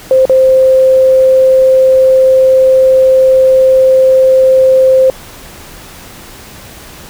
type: tone with dropouts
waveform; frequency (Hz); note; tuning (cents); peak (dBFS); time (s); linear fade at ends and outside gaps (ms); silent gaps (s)
sine; 523.3; C5; 0; -3; 0.11-5.1; 1; 0.254-0.296
effects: pink hiss -32 dBFS RMS until 7.09 s